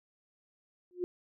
sine tone with exponential growth, 357.9 Hz, F4, 42 cents sharp, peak -26 dBFS, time 0.91-1.04 s, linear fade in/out 0 ms, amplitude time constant 28 ms, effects none

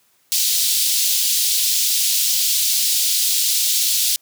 pink high-pass noise, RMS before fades -18 dBFS, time 0.32-4.16 s, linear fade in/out 0 ms, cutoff 3600 Hz, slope 24 dB/octave, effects white hiss -60 dBFS RMS until 4.21 s + high-pass 80 Hz 12 dB/octave

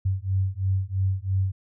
sine beating tone pair, 94.1 / 97.1 Hz, F#2 / G2, +30 / -16 cents, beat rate 3 Hz, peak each -25 / -25 dBFS, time 0.05-1.52 s, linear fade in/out 10 ms, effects none

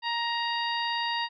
harmonic tone, 938 Hz, A#5, 11 cents sharp, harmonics 1 / 2 / 3 / 4 / 5, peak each -30 / -33 / -35 / -36 / -37 dBFS, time 0.02-1.29 s, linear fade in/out 50 ms, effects none

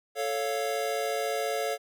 square chord, A augmented, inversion none, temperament equal, 440 / 554.4 / 698.5 Hz, A4 / C#5 / E#5, 0 / 0 / 0 cents, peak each -33 dBFS, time 0.15-1.78 s, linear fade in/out 50 ms, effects none

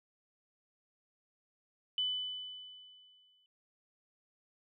sine tone with exponential decay, 3000 Hz, F#7, 23 cents sharp, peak -29 dBFS, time 1.98-3.46 s, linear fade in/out 1 ms, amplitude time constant 320 ms, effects none

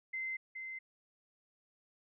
sine tone with echo, 2070 Hz, C7, 19 cents flat, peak -36 dBFS, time 0.13-0.37 s, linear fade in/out 10 ms, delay 420 ms, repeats 1, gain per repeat -5 dB, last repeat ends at 0.79 s, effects none

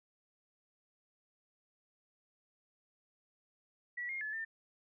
sine tone with pitch steps, 1941 / 2133 / 1721 / 1797 Hz, B6 / C7 / A6 / A6, -31 / +33 / -39 / +36 cents, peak -37 dBFS, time 3.97-4.45 s, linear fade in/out 10 ms, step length 120 ms, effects none

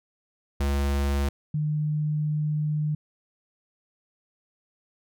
square / sine tone pair in turn, 70.1 / 151.31 Hz, C#2 / D#3, +20 / -48 cents, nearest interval octave + minor second, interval 1332 cents, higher second, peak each -23 dBFS, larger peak neither, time 0.6-1.29 / 1.54-2.95 s, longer second, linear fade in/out 5 ms, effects none

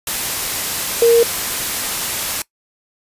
sine tone in noise, 466.2 Hz, A#4, in tune, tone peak -7 dBFS, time 1.02-1.23 s, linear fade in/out 2 ms, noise white, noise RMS -21 dBFS, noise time 0.07-2.42 s, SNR +11 dB, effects noise-tail reverb RT60 0.1 s tail -21 dB re dry + resampled to 32000 Hz

